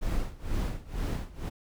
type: noise with tremolo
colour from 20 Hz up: brown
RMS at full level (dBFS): -28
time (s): 0.01-1.5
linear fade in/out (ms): 20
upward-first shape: sine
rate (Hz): 2.1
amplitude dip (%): 90
effects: none